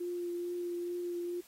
sine tone with vibrato, 349.9 Hz, F4, 3 cents sharp, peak -34 dBFS, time 0-1.41 s, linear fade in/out 10 ms, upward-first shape triangle, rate 2.3 Hz, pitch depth 15 cents each way, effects white hiss -60 dBFS RMS until 1.47 s + AAC 48 kbps

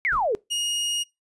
sine exponential sweep, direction down, 2268 to 392 Hz, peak -20 dBFS, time 0.05-0.35 s, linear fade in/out 0 ms
brown noise with exponential decay, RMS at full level -33 dBFS, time 0.12-0.36 s, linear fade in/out 5 ms, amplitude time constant 52 ms
sawtooth tone, 2868 Hz, F7, 45 cents sharp, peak -20 dBFS, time 0.5-1.04 s, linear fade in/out 20 ms
effects noise-tail reverb RT60 0.2 s tail -22 dB re dry + resampled to 24000 Hz

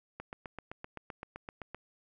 click train, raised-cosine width 0.5 ms, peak -26 dBFS, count 13, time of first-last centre 0.2-1.746 s, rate 7.76 Hz, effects none

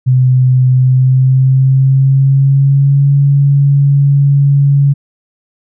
sine tone with pitch glide, 128.2 to 140.61 Hz, C3 to C#3, -35 to +25 cents, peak -5 dBFS, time 0.06-4.94 s, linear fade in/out 20 ms, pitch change +160 cents, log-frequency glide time 0.76-3.12 s, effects none

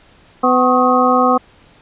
harmonic tone with a mistuned harmonic, 251.8 Hz, B3, 34 cents sharp, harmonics 1 / 2 / 3 / 4 / 5, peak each -16 / -16 / -16 / -16 / -16 dBFS, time 0.43-1.38 s, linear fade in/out 10 ms, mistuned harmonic 4, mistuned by +130 cents, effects pink hiss -48 dBFS RMS until 1.81 s + resampled to 8000 Hz

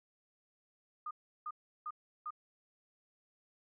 sine tone bursts, 1222 Hz, D#6, 32 cents flat, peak -38 dBFS, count 4, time 1.06-2.306 s, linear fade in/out 5 ms, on 49 ms, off 350 ms, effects none

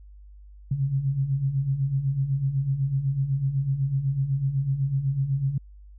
sine beating tone pair, 130.81 / 138.81 Hz, C3 / C#3, 0 / +3 cents, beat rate 8 Hz, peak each -29 / -23 dBFS, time 0.71-5.58 s, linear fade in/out 5 ms, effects added 50 Hz sine -44 dBFS peak until 5.98 s

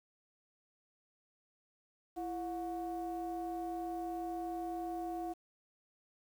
triangle ring-modulated tone, 193.5 Hz, G3, 22 cents flat, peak -32 dBFS, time 2.16-5.34 s, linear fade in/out 20 ms, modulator 529 Hz, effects 10-bit

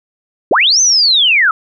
sine linear two-way sweep, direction up then down, 246.9 to 6272 to 1246 Hz, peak -7 dBFS, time 0.51-1.51 s, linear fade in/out 2 ms, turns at 0.81 s, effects none

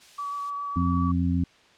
violet noise, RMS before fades -37 dBFS, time 0-0.51 s, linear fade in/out 20 ms
sine tone with vibrato, 1143 Hz, D6, 47 cents flat, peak -29 dBFS, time 0.18-1.12 s, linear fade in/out 10 ms, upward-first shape sine, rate 7.3 Hz, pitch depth 11 cents each way
harmonic tone, 87.31 Hz, F2, in tune, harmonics 1 / 2 / 3, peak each -25 / -26 / -26 dBFS, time 0.76-1.44 s, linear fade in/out 5 ms
effects white hiss -56 dBFS RMS until 1.77 s + low-pass 4000 Hz 12 dB/octave

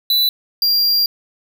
square tone pair in turn, 3975 / 4765 Hz, B7 / D8, +10 / +24 cents, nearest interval minor third, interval 314 cents, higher second, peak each -13 dBFS, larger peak neither, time 0.1-0.29 / 0.62-1.06 s, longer second, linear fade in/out 2 ms, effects none

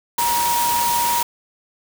sine tone in noise, 949 Hz, A#5, 31 cents sharp, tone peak -18 dBFS, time 0.18-1.23 s, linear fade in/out 5 ms, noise white, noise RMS -23 dBFS, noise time 0.18-1.23 s, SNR +2 dB, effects none

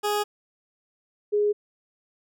20% pulse / sine tone pair in turn, 415.3 / 415.3 Hz, G#4 / G#4, 0 / 0 cents, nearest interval unison, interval 0 cents, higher neither, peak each -18 / -19 dBFS, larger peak first, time 0.03-0.24 / 1.32-1.53 s, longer neither, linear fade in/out 20 ms, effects none

